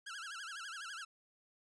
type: tone with vibrato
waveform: sawtooth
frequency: 1480 Hz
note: F#6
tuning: in tune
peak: -40 dBFS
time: 0.06-1.05 s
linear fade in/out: 10 ms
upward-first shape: sine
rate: 12 Hz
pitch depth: 210 cents each way
effects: resampled to 22050 Hz